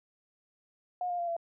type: tone with pitch steps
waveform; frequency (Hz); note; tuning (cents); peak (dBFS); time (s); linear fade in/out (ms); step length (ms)
sine; 720 / 705.2 / 690.7 / 676.5; F#5 / F5 / F5 / E5; -47 / +17 / -19 / +45; -30; 1.01-1.366; 2; 89
effects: none